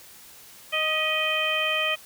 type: harmonic tone with a mistuned harmonic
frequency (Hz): 622.3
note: D#5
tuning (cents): 0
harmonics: 1 / 2 / 3 / 4 / 5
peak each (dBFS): -30 / -31 / -31 / -26 / -28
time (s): 0.72-1.96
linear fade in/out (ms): 20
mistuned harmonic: 3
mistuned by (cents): +46
effects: white hiss -48 dBFS RMS until 2.05 s